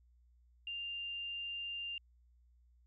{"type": "tone with frequency modulation", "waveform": "sine", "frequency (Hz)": 2794, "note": "F7", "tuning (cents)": 0, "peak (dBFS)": -39, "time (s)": [0.67, 1.98], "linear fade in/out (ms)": 2, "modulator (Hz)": 21.2, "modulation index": 0.25, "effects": ["added 60 Hz sine -64 dBFS peak until 2.86 s"]}